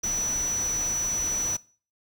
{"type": "tone in noise", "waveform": "sine", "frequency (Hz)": 5920, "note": "F#8", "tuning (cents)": 0, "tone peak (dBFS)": -25, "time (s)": [0.03, 1.57], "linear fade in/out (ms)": 10, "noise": "pink", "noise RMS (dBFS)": -37, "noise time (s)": [0.03, 1.57], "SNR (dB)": 9, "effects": ["noise-tail reverb RT60 0.4 s tail -21 dB re dry"]}